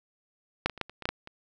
clicks, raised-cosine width 0.3 ms, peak -8 / -20 / -28 / -13 / -28 / -25 / -11 / -12 / -27 dBFS, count 9, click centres 0.66 / 0.697 / 0.777 / 0.813 / 0.896 / 1.023 / 1.055 / 1.09 / 1.274 s, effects none

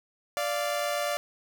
sawtooth tone pair together, 585.6 / 694 Hz, D5 / F5, -5 / -11 cents, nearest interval minor third, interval 294 cents, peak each -25 / -28 dBFS, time 0.37-1.17 s, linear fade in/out 0 ms, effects none

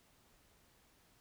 silence, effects pink hiss -69 dBFS RMS until 1.2 s

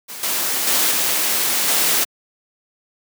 white noise with level steps, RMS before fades -32 / -21 / -17 / -19 / -17 dBFS, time 0.08-2.05 s, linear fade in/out 20 ms, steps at 0.23 / 0.67 / 0.91 / 1.68 s, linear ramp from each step 2 ms, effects high-pass 200 Hz 12 dB/octave

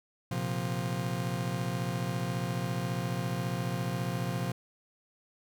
40% pulse chord, Bb suspended second, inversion none, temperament just, 116.54 / 131.11 / 174.81 Hz, Bb2 / C3 / F3, 0 / +4 / +2 cents, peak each -35 / -34 / -34 dBFS, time 0.31-4.52 s, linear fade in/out 5 ms, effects none

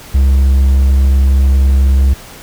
triangle tone, 67.2 Hz, C2, 47 cents sharp, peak -4 dBFS, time 0.14-2.14 s, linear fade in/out 10 ms, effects pink hiss -34 dBFS RMS until 2.42 s

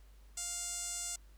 sawtooth tone with band-pass filter, 701 Hz, F5, 6 cents sharp, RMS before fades -40 dBFS, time 0.37-1.16 s, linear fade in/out 5 ms, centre 7600 Hz, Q 4.2, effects added 50 Hz sine -55 dBFS peak until 1.37 s + pink hiss -69 dBFS RMS until 1.37 s

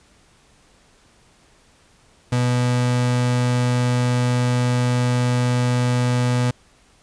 35% pulse tone, 123.47 Hz, B2, in tune, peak -15 dBFS, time 2.32-6.51 s, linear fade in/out 5 ms, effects pink hiss -55 dBFS RMS until 7.02 s + resampled to 22050 Hz

